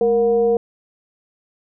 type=tone with frequency modulation; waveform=sine; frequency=466.2 Hz; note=A#4; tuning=in tune; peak=-13 dBFS; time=0.01-0.57 s; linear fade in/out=2 ms; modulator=257 Hz; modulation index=0.45; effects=none